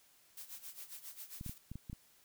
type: noise with tremolo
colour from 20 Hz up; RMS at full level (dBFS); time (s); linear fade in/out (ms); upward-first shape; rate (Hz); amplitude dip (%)
blue; -47; 0.37-1.58; 2; sine; 7.4; 80
type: clicks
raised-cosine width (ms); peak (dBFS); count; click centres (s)
5; -32; 7; 1.411 / 1.463 / 1.495 / 1.716 / 1.756 / 1.898 / 1.93
effects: white hiss -67 dBFS RMS until 2.24 s